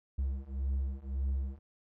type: beating tone pair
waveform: triangle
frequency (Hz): 66.3 / 68.1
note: C2 / C#2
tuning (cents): +23 / -30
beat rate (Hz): 1.8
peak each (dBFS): -33 / -32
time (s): 0.18-1.59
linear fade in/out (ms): 10
effects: none